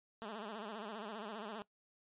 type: tone with vibrato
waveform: 10% pulse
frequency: 214.9 Hz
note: A3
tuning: 41 cents flat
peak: -35 dBFS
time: 0.22-1.62 s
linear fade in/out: 0 ms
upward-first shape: sine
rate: 15 Hz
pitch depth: 120 cents each way
effects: noise-tail reverb RT60 0.1 s tail -20 dB re dry + resampled to 8000 Hz